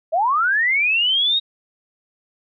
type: linear sweep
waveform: sine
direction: up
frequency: 605 to 3800 Hz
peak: -15 dBFS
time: 0.12-1.4 s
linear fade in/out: 20 ms
effects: none